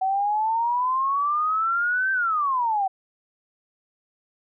sine exponential two-way sweep, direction up then down, 752 to 1568 to 752 Hz, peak -20 dBFS, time 0.01-2.88 s, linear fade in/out 10 ms, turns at 2.12 s, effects none

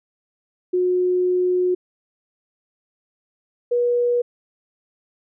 sine tone pair in turn, 362.6 / 483.5 Hz, F#4 / B4, -35 / -37 cents, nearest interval perfect fourth, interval 498 cents, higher second, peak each -16 dBFS, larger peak neither, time 0.73-1.75 / 3.71-4.22 s, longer first, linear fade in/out 10 ms, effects none

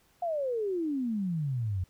sine exponential sweep, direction down, 720 to 87.31 Hz, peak -28 dBFS, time 0.22-1.84 s, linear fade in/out 5 ms, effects pink hiss -66 dBFS RMS until 1.89 s

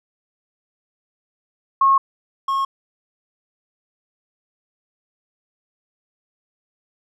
sine / triangle tone pair in turn, 1087 / 1087 Hz, C#6 / C#6, -34 / -34 cents, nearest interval unison, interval 0 cents, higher neither, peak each -11 / -16 dBFS, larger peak first, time 1.81-1.98 / 2.48-2.65 s, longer neither, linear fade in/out 5 ms, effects none

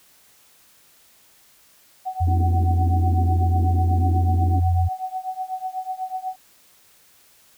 sine tone with tremolo, 749 Hz, F#5, 21 cents sharp, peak -22 dBFS, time 2.05-6.36 s, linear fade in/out 20 ms, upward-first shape triangle, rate 8.1 Hz, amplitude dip 95%
sine tone with pitch glide, 86.2 to 87 Hz, F2 to F2, -22 to -6 cents, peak -16 dBFS, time 2.2-4.89 s, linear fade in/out 20 ms, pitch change +16 cents, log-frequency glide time 3.54-4.57 s
white band-pass noise, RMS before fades -32 dBFS, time 2.27-4.6 s, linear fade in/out 5 ms, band 220 to 340 Hz, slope 48 dB/octave
effects white hiss -55 dBFS RMS until 7.57 s

